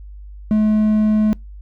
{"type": "tone", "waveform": "triangle", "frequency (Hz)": 214.2, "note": "A3", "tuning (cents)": -46, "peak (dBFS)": -10, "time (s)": [0.51, 1.33], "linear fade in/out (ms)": 0, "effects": ["noise-tail reverb RT60 0.2 s tail -26 dB re dry", "added 50 Hz sine -33 dBFS peak until 1.61 s"]}